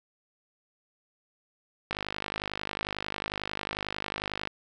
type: click train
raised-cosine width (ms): 0.3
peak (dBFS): -15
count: 132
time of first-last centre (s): 1.91-4.474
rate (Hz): 51.1
effects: none